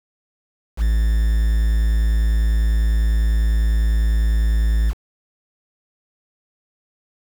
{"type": "tone with quantisation", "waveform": "triangle", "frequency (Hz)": 55, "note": "A1", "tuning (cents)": 0, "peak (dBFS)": -12, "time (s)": [0.77, 4.94], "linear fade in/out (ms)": 50, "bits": 6, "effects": []}